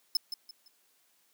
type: tone with echo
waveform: 45% pulse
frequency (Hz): 5230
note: E8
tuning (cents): -15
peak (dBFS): -24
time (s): 0.15-0.17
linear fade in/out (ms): 2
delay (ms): 170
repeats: 3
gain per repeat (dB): -10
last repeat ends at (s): 0.68
effects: white hiss -69 dBFS RMS until 1.33 s + high-pass 200 Hz 12 dB/octave